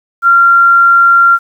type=tone; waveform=sine; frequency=1380 Hz; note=F6; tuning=21 cents flat; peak=-3 dBFS; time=0.22-1.39 s; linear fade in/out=50 ms; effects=7-bit